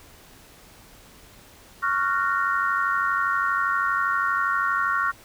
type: chord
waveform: sine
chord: Gb major seventh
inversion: second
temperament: just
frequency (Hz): 1110 / 1387.5 / 1480 / 1850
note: Db6 / F6 / Gb6 / Bb6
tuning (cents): +2 / -12 / 0 / -14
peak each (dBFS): -25 / -24 / -29 / -30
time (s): 1.82-5.12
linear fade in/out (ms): 20
effects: pink hiss -50 dBFS RMS until 5.24 s